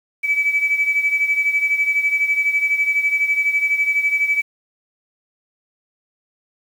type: beating tone pair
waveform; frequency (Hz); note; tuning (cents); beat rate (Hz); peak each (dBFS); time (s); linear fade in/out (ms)
sine; 2293 / 2305; D7 / D7; -42 / -33; 12; -16 / -21; 0.23-4.42; 20
effects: tanh soft clip ceiling -8 dBFS + 7-bit